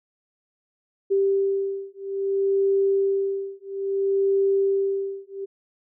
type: beating tone pair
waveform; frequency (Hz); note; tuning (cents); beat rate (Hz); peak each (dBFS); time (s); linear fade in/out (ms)
sine; 392 / 392.6; G4 / G4; 0 / +3; 0.6; -23; 1.1-5.46; 20
effects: none